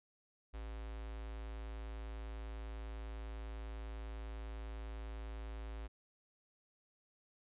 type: tone with notch filter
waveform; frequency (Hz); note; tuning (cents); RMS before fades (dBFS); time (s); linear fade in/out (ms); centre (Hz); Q
square; 55; A1; 0; -45; 0.53-5.88; 20; 180; 1.3
effects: resampled to 8000 Hz